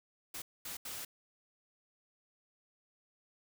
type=noise bursts at uneven times; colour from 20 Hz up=white; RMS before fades=-43 dBFS; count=3; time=0.34-0.42 / 0.65-0.77 / 0.85-1.05 s; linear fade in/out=5 ms; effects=none